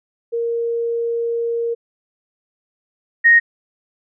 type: tone pair in turn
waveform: sine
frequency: 466.2 / 1864.8 Hz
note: A#4 / A#6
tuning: 0 / 0 cents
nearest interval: 2 octaves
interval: 2400 cents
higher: second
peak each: -18 / -7 dBFS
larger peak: second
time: 0.32-1.75 / 3.24-3.4 s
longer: first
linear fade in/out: 20 ms
effects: none